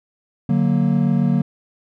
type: chord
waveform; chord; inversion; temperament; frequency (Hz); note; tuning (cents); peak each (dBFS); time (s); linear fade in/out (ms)
triangle; D augmented; none; equal; 146.83 / 185 / 233.1; D3 / F#3 / A#3; 0 / 0 / 0; -17; 0.49-1.42; 5
effects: none